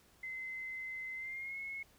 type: tone with pitch glide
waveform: sine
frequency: 2057 to 2179 Hz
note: C7 to C#7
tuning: -30 to -30 cents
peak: -40 dBFS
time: 0.23-1.83 s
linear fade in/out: 5 ms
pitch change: +100 cents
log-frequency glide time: 1.15-1.58 s
effects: pink hiss -66 dBFS RMS until 1.98 s